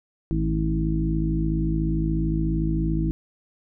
harmonic tone with a mistuned harmonic, 53.7 Hz, A1, 41 cents flat, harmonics 1 / 2 / 3 / 4 / 5 / 6, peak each -25 / -36 / -25 / -32 / -35 / -27 dBFS, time 0.31-3.11 s, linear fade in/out 0 ms, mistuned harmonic 3, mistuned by -37 cents, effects none

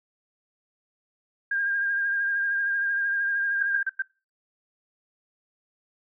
sine tone with vibrato, 1609 Hz, G6, 45 cents sharp, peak -23 dBFS, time 1.51-3.83 s, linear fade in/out 5 ms, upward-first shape triangle, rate 13 Hz, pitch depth 32 cents each way
sine tone bursts, 1568 Hz, G6, in tune, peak -23 dBFS, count 4, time 3.61-4.022 s, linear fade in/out 5 ms, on 31 ms, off 96 ms
effects noise-tail reverb RT60 0.3 s tail -22 dB re dry

